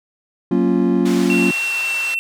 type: chord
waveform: triangle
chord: Gb major seventh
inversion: none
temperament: equal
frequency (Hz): 185 / 233.1 / 277.2 / 349.2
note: Gb3 / Bb3 / Db4 / F4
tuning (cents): 0 / 0 / 0 / 0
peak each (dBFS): -17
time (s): 0.51-1.51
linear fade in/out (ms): 5
type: band-pass noise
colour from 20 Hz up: pink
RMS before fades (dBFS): -31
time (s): 1.05-2.15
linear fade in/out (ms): 10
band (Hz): 1000 to 8000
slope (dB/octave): 12
type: tone with pitch glide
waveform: triangle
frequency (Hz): 2720 to 2701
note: F7 to E7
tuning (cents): -46 to +42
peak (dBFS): -17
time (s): 1.3-2.19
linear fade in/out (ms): 0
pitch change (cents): -12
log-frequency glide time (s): 1.64-1.8
effects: none

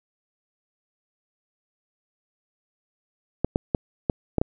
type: clicks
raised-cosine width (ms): 2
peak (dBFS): -7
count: 6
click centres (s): 3.446 / 3.559 / 3.748 / 4.098 / 4.383 / 4.415
effects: none

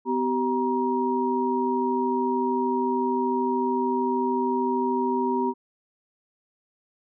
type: tone cluster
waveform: sine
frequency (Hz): 251.8 / 385.1 / 946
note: B3 / G4 / A#5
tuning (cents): +34 / -31 / +25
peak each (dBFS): -26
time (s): 0.05-5.54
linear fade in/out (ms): 50
effects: none

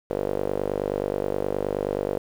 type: tone with band-pass filter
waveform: sawtooth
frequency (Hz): 49.48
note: G1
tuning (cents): +17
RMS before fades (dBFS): -27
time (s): 0.1-2.18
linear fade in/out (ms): 0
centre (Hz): 490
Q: 3.6
effects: 8-bit

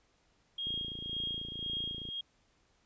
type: tone with tremolo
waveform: sine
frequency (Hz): 3257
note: G#7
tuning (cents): -34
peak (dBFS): -33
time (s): 0.58-2.21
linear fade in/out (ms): 5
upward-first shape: sine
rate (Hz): 1.9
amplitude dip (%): 60
type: click train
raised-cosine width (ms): 3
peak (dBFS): -33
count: 41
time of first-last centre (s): 0.67-2.088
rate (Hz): 28.2
effects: pink hiss -71 dBFS RMS until 2.85 s + resampled to 16000 Hz

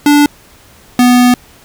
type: tone pair in turn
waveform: square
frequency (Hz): 291.5 / 246.8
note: D4 / B3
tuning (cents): -13 / -1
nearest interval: minor third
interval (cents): 288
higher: first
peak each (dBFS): -5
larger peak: neither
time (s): 0.06-0.26 / 0.99-1.34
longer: second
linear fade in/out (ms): 2
effects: pink hiss -42 dBFS RMS until 1.64 s

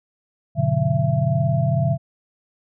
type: tone cluster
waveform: sine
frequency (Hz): 101.7 / 124.1 / 146.1 / 182.1 / 671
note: G#2 / B2 / D3 / F#3 / E5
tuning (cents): -36 / +9 / -9 / -27 / +31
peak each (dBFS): -28 / -21 / -20 / -27 / -25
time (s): 0.55-1.98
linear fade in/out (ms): 50
effects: none

